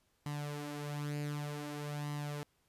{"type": "tone with flanger", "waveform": "sawtooth", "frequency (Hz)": 146.83, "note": "D3", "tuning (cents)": 0, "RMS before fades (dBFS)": -40, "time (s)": [0.26, 2.43], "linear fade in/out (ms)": 0, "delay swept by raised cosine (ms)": [0.99, 6.39], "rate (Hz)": 0.54, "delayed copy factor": 0.6, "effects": ["pink hiss -75 dBFS RMS until 2.68 s", "resampled to 32000 Hz"]}